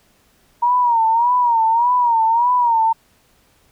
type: tone with vibrato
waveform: sine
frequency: 941 Hz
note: A#5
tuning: 16 cents sharp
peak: -12 dBFS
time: 0.62-2.93 s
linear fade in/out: 10 ms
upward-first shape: sine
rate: 1.7 Hz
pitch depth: 96 cents each way
effects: pink hiss -57 dBFS RMS until 3.71 s